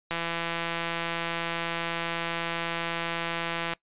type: click train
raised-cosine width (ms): 0.3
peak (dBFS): -14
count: 610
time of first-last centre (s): 0.11-3.735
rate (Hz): 168
effects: noise-tail reverb RT60 0.1 s tail -22 dB re dry + resampled to 8000 Hz